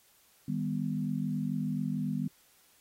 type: chord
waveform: sine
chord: Eb augmented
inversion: none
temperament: equal with one note detuned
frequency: 155.56 / 199.77 / 246.9 Hz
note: Eb3 / G3 / B3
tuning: 0 / +33 / 0 cents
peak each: -34 dBFS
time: 0.48-2.28 s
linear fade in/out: 5 ms
effects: white hiss -64 dBFS RMS until 2.8 s + AAC 48 kbps